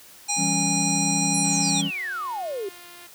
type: harmonic tone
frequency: 818 Hz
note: G#5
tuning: 26 cents flat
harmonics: 1 / 3 / 5 / 7 / 9 / 10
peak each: -30 / -32 / -31 / -26 / -30 / -30 dBFS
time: 0.28-1.82 s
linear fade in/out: 20 ms
type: chord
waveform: triangle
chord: C# diminished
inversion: first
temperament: equal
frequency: 164.81 / 196 / 277.2 Hz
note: E3 / G3 / C#4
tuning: 0 / 0 / 0 cents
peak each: -26 dBFS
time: 0.36-1.91 s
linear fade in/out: 50 ms
type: exponential sweep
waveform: sine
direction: down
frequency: 11000 to 371.7 Hz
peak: -27 dBFS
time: 1.34-2.69 s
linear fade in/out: 5 ms
type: tone with pitch glide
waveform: 5% pulse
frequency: 377 to 349.7 Hz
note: F#4 to F4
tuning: +32 to +2 cents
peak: -33 dBFS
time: 1.44-3.07 s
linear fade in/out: 5 ms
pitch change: -130 cents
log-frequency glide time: 1.69-2.88 s
effects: white hiss -48 dBFS RMS until 3.14 s + high-pass 60 Hz 12 dB/octave